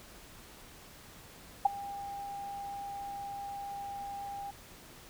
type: tone with ADSR envelope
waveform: sine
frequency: 801 Hz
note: G5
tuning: 37 cents sharp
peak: -17 dBFS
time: 1.65-4.51 s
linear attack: 7 ms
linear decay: 14 ms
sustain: -21 dB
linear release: 9 ms
effects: pink hiss -53 dBFS RMS until 5.09 s